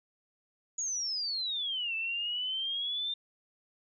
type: exponential two-way sweep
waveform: sine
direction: down then up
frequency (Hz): 6840 to 2637 to 3616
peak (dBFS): -31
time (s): 0.78-3.14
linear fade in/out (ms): 5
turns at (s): 1.95
effects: none